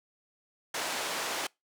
pink band-pass noise, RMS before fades -34 dBFS, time 0.74-1.47 s, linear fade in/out 5 ms, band 520 to 8900 Hz, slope 12 dB/octave, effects noise-tail reverb RT60 0.2 s tail -25 dB re dry

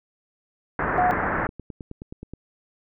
white low-pass noise, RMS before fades -25 dBFS, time 0.79-1.47 s, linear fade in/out 2 ms, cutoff 1800 Hz, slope 48 dB/octave
sine tone, 725 Hz, F#5, 35 cents flat, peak -18 dBFS, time 0.98-1.11 s, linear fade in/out 0 ms
click train, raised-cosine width 3 ms, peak -23 dBFS, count 11, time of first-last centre 1.28-2.336 s, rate 9.47 Hz
effects none

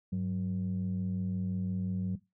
sine tone pair together, 99.25 / 185 Hz, G2 / F#3, +22 / 0 cents, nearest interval major seventh, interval 1078 cents, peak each -34 / -29 dBFS, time 0.12-2.16 s, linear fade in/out 10 ms, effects noise-tail reverb RT60 0.2 s tail -17 dB re dry + tanh soft clip ceiling -26 dBFS

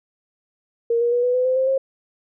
sine tone with pitch steps, 466.2 / 475.4 / 484.9 / 494.5 / 504.3 / 514.3 / 524.5 / 534.9 Hz, A#4 / A#4 / B4 / B4 / B4 / C5 / C5 / C5, 0 / +34 / -32 / +2 / +36 / -30 / +4 / +38 cents, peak -16 dBFS, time 0.9-1.78 s, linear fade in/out 5 ms, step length 110 ms, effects none

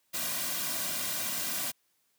white noise with comb filter, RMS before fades -33 dBFS, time 0.13-1.72 s, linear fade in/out 20 ms, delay 2.3 ms, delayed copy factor -0.7, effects white hiss -73 dBFS RMS until 2.18 s + high-pass 100 Hz 12 dB/octave

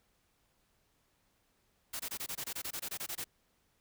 white noise bursts, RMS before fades -39 dBFS, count 15, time 1.93-3.243 s, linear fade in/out 10 ms, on 67 ms, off 22 ms, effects pink hiss -74 dBFS RMS until 3.8 s

